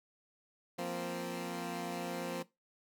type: chord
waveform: 15% pulse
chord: F suspended fourth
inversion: none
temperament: equal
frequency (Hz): 174.61 / 233.1 / 261.6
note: F3 / Bb3 / C4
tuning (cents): 0 / 0 / 0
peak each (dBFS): -34 / -36 / -37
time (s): 0.78-2.43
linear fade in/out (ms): 10
effects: noise-tail reverb RT60 0.2 s tail -18 dB re dry